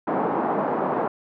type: band-pass noise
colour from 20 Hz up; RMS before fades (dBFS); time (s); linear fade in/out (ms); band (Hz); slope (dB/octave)
white; -24; 0.07-1.08; 5; 180 to 1000; 24
effects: none